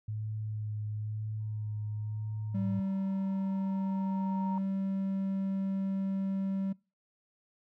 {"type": "tone with vibrato", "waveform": "sine", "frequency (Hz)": 107.1, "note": "A2", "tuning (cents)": -46, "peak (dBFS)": -33, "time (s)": [0.08, 2.8], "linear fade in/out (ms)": 5, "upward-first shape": "sine", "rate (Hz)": 1, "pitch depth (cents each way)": 17}
{"type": "tone with exponential growth", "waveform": "sine", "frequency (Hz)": 932.3, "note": "A#5", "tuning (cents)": 0, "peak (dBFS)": -35, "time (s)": [1.4, 4.58], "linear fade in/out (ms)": 1, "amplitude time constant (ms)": 690}
{"type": "tone", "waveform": "triangle", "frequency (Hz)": 193.5, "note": "G3", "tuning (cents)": -22, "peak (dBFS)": -28, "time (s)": [2.54, 6.73], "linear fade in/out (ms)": 10}
{"effects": ["noise-tail reverb RT60 0.3 s tail -24 dB re dry"]}